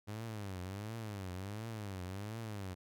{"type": "tone with vibrato", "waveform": "sawtooth", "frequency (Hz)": 101.6, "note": "G#2", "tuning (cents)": -38, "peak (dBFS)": -37, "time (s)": [0.07, 2.75], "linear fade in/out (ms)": 20, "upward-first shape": "triangle", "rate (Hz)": 1.4, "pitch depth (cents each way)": 230, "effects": []}